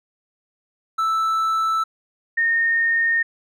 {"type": "tone pair in turn", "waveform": ["triangle", "sine"], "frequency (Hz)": [1318.5, 1837.4], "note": ["E6", "A#6"], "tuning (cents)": [0, -25], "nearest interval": "tritone", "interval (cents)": 575, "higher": "second", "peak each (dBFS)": -16, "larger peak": "neither", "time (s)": [[0.98, 1.84], [2.37, 3.23]], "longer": "neither", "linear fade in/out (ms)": 10, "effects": []}